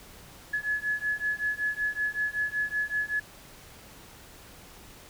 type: beating tone pair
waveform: sine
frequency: 1700 / 1705.3 Hz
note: G#6 / G#6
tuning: +40 / +45 cents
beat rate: 5.3 Hz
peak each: -30 dBFS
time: 0.53-3.2 s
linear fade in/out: 10 ms
effects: pink hiss -50 dBFS RMS until 5.09 s